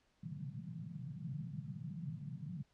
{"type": "band-pass noise", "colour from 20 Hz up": "white", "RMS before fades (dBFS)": -45, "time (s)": [0.23, 2.63], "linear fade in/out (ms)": 5, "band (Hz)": [120, 180], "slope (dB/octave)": 48, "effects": ["pink hiss -75 dBFS RMS until 2.73 s", "low-pass 6000 Hz 12 dB/octave"]}